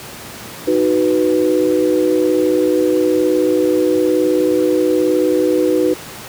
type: chord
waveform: sine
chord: B major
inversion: first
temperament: equal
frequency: 311.1 / 370 / 493.9 Hz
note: D#4 / F#4 / B4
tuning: 0 / 0 / 0 cents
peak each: -16 dBFS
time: 0.67-5.94 s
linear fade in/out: 10 ms
effects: pink hiss -32 dBFS RMS until 6.28 s + high-pass 100 Hz 12 dB/octave